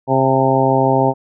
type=harmonic tone with a mistuned harmonic; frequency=133.4 Hz; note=C3; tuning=34 cents sharp; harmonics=1 / 2 / 3 / 4 / 5 / 6 / 7; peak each=-19 / -19 / -19 / -19 / -19 / -19 / -19 dBFS; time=0.07-1.14 s; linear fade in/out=50 ms; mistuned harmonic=7; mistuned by=-51 cents; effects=none